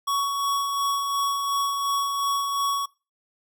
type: tone with tremolo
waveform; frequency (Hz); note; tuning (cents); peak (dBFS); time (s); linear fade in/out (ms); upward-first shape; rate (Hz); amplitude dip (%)
square; 1119; C#6; +16; -22; 0.07-2.86; 10; sine; 2.8; 35
effects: noise-tail reverb RT60 0.3 s tail -22 dB re dry